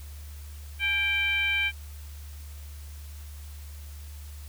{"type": "tone with frequency modulation", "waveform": "sine", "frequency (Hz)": 2349, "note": "D7", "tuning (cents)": 0, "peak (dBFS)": -23, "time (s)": [0.79, 1.72], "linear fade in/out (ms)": 50, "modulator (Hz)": 750, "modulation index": 0.83, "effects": ["added 73 Hz sine -39 dBFS peak until 4.48 s", "white hiss -52 dBFS RMS until 4.48 s"]}